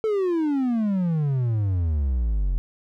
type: exponential sweep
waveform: triangle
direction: down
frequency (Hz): 448 to 42.37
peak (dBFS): -18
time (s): 0.04-2.58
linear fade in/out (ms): 0
effects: none